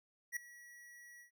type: tone with ADSR envelope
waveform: square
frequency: 1928 Hz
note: B6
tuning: 42 cents flat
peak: -35 dBFS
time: 0.32-1.31 s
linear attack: 45 ms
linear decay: 4 ms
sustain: -20 dB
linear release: 110 ms
effects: none